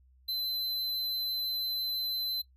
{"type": "tone", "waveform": "square", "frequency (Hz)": 4053, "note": "B7", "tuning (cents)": 44, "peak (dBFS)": -31, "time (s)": [0.28, 2.42], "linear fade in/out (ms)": 10, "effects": ["noise-tail reverb RT60 0.1 s tail -17 dB re dry", "added 64 Hz sine -59 dBFS peak until 2.56 s"]}